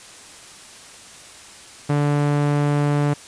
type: tone with low-pass filter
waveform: sawtooth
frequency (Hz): 145.6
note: D3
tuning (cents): -15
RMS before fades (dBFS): -19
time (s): 1.89-3.14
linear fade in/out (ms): 10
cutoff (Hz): 2100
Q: 0.52
effects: white hiss -42 dBFS RMS until 3.27 s + resampled to 22050 Hz